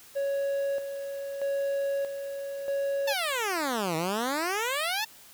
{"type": "tone with tremolo", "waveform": "triangle", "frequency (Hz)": 556, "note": "C#5", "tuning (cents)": 5, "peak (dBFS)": -24, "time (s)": [0.15, 3.14], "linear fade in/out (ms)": 20, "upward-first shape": "square", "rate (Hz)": 0.79, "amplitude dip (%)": 55}
{"type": "exponential two-way sweep", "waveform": "10% pulse", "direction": "down then up", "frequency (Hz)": [907, 155.56, 907], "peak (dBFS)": -19, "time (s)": [3.07, 5.05], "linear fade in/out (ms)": 10, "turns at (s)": 3.96}
{"effects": ["white hiss -52 dBFS RMS until 5.33 s"]}